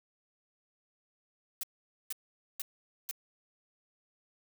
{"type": "noise bursts", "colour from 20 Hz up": "blue", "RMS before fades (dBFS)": -36, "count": 4, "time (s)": [1.61, 3.112], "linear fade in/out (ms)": 2, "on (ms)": 23, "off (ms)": 470, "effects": []}